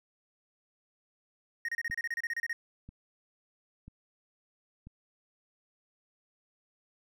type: tone bursts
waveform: triangle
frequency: 1864.7 Hz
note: A#6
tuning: in tune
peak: -29 dBFS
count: 14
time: 1.65-2.53 s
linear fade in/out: 2 ms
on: 35 ms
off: 30 ms
type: click train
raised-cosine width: 5 ms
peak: -35 dBFS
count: 4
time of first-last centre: 1.9-4.87 s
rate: 1.01 Hz
effects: none